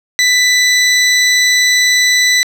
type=tone; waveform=20% pulse; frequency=1987 Hz; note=B6; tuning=10 cents sharp; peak=-3 dBFS; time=0.19-2.43 s; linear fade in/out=0 ms; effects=low-pass 10000 Hz 12 dB/octave + 7-bit